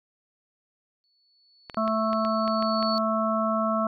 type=tone with exponential growth; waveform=sine; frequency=4435 Hz; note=C#8; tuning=in tune; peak=-28 dBFS; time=1.04-2.98 s; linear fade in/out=0 ms; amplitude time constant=420 ms
type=clicks; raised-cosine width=0.3 ms; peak=-20 dBFS; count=8; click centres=1.698 / 1.745 / 1.878 / 2.131 / 2.25 / 2.478 / 2.625 / 2.827 s
type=harmonic tone; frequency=220 Hz; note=A3; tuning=in tune; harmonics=1 / 3 / 5 / 6; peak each=-27 / -27 / -29 / -29 dBFS; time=1.77-3.87 s; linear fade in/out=2 ms
effects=none